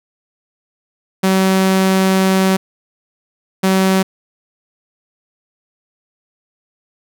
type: tone bursts at uneven times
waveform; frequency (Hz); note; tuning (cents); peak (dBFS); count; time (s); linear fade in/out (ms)
sawtooth; 190; F#3; +46; -7; 2; 1.23-2.57 / 3.63-4.03; 10
effects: none

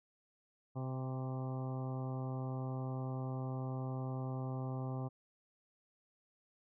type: harmonic tone with a mistuned harmonic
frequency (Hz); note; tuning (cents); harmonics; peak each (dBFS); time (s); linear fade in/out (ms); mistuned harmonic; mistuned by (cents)
130; C3; -11; 1 / 2 / 3 / 4 / 5 / 6 / 7 / 8 / 9; -38 / -45 / -50 / -51 / -52 / -51 / -58 / -55 / -57; 0.75-5.09; 20; 6; +24
effects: none

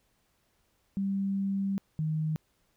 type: tone pair in turn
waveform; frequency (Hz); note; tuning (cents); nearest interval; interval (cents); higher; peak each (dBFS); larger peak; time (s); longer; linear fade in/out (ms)
sine; 196 / 156.11; G3 / D#3; 0 / +6; major third; 394; first; -27 / -27; neither; 0.97-1.78 / 1.99-2.36; first; 0
effects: pink hiss -72 dBFS RMS until 2.76 s

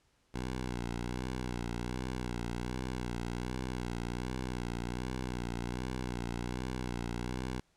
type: tone with vibrato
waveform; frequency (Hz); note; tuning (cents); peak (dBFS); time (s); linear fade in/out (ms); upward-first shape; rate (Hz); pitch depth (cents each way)
10% pulse; 61.1; B1; -18; -27; 0.34-7.6; 5; sine; 1.3; 69
effects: pink hiss -72 dBFS RMS until 7.76 s + low-pass 9000 Hz 12 dB/octave

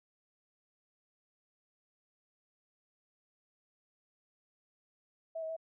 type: tone with pitch steps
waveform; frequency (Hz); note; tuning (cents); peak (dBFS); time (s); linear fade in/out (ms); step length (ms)
sine; 652 / 639 / 650; E5 / D#5 / E5; -19 / +46 / -24; -36; 5.35-5.566; 10; 72
effects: none

